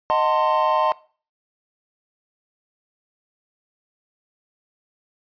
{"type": "chord", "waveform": "triangle", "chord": "D# diminished seventh", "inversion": "none", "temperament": "equal with one note detuned", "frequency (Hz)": [622.3, 740, 896.9, 1046.5], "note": ["D#5", "F#5", "A5", "C6"], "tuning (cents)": [0, 0, 33, 0], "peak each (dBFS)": [-20, -25, -19, -19], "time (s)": [0.1, 0.92], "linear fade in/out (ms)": 0, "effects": ["noise-tail reverb RT60 0.4 s tail -21 dB re dry", "resampled to 11025 Hz"]}